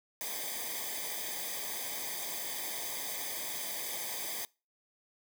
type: noise with comb filter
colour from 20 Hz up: white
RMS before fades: -38 dBFS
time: 0.21-4.45 s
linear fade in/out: 0 ms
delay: 0.72 ms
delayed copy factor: -0.95
effects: noise-tail reverb RT60 0.3 s tail -24 dB re dry